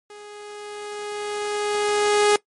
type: tone with level ramp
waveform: sawtooth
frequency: 415.3 Hz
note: G#4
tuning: in tune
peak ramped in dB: -36 to -10 dBFS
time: 0.1-2.36 s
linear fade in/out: 2 ms
effects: noise-tail reverb RT60 0.1 s tail -19 dB re dry + MP3 48 kbps